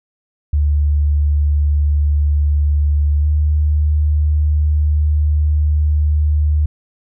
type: tone with pitch glide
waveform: sine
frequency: 73.42 to 75.22 Hz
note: D2 to D2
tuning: 0 to +42 cents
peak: -11 dBFS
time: 0.53-6.66 s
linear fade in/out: 5 ms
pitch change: +42 cents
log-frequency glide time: 3.21-3.26 s
effects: none